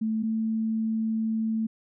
sine tone pair in turn, 220 / 221.8 Hz, A3 / A3, 0 / +14 cents, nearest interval unison, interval 14 cents, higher second, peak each -24 dBFS, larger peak neither, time 0.01-0.23 / 0.23-1.67 s, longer second, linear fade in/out 10 ms, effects none

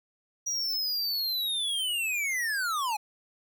square linear sweep, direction down, 5800 to 811 Hz, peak -28 dBFS, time 0.46-2.97 s, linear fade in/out 10 ms, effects none

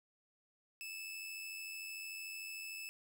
sawtooth tone with amplitude modulation, 2619 Hz, E7, 12 cents flat, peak -39 dBFS, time 0.81-2.89 s, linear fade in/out 0 ms, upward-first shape sine, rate 93.4 Hz, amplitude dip 35%, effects none

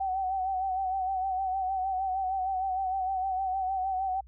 sine tone with vibrato, 759 Hz, F#5, 44 cents sharp, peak -27 dBFS, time 0-4.21 s, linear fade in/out 10 ms, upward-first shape sine, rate 6.5 Hz, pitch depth 47 cents each way, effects added 60 Hz sine -49 dBFS peak until 4.27 s

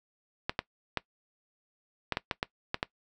clicks, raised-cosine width 0.3 ms, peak -12 dBFS, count 9, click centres 0.495 / 0.591 / 0.973 / 2.123 / 2.171 / 2.312 / 2.429 / 2.744 / 2.829 s, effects noise-tail reverb RT60 0.1 s tail -20 dB re dry

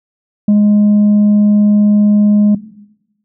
sine tone, 207.7 Hz, G#3, in tune, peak -3 dBFS, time 0.48-2.55 s, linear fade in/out 5 ms, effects noise-tail reverb RT60 0.9 s tail -17 dB re dry + tanh soft clip ceiling -5 dBFS

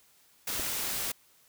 white noise, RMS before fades -33 dBFS, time 0.47-1.12 s, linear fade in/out 5 ms
clicks, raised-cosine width 2 ms, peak -28 dBFS, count 2, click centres 0.595 / 0.598 s
effects white hiss -63 dBFS RMS until 1.48 s

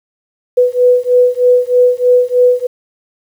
sine beating tone pair, 493.9 / 497.1 Hz, B4 / B4, 0 / +11 cents, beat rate 3.2 Hz, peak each -10 dBFS, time 0.57-2.67 s, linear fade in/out 10 ms, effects 7-bit

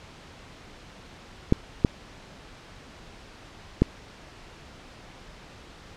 clicks, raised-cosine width 3 ms, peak -4 dBFS, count 3, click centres 1.524 / 1.848 / 3.82 s, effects pink hiss -47 dBFS RMS until 5.96 s + low-pass 5000 Hz 12 dB/octave

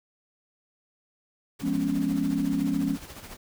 pink noise with tremolo, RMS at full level -41 dBFS, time 1.59-3.37 s, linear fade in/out 10 ms, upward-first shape sine, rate 14 Hz, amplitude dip 55%
sine chord, C# dominant seventh, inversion first, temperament just, 173.24 / 207.9 / 249.5 / 277.2 Hz, E#3 / G#3 / B3 / C#4, -14 / +2 / +18 / 0 cents, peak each -31 / -30 / -31 / -26 dBFS, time 1.61-2.98 s, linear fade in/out 50 ms
effects none

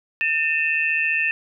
sine tone cluster, 1800 / 2532 / 2687 Hz, A6 / D#7 / E7, +39 / +30 / +33 cents, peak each -23 dBFS, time 0.21-1.31 s, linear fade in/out 0 ms, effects none

